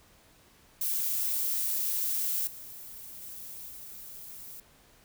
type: noise with level steps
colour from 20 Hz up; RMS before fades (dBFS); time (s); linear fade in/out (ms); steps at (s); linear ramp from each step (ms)
violet; -30 / -45 / -43 / -45; 0.81-4.6; 2; 2.47 / 3.22 / 3.69; 2
effects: pink hiss -60 dBFS RMS until 5.04 s